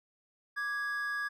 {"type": "tone pair together", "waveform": "triangle", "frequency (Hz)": [1174.6, 1661.2], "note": ["D6", "G#6"], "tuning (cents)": [0, 0], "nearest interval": "tritone", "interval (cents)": 600, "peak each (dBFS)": [-38, -31], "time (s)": [0.56, 1.29], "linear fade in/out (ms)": 20, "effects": []}